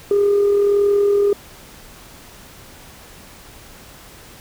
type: tone with amplitude modulation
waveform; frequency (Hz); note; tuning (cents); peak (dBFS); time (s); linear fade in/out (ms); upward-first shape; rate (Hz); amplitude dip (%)
sine; 405.5; G#4; -41; -9; 0.11-1.33; 2; sine; 41.4; 40
effects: tanh soft clip ceiling -9 dBFS + pink hiss -42 dBFS RMS until 4.4 s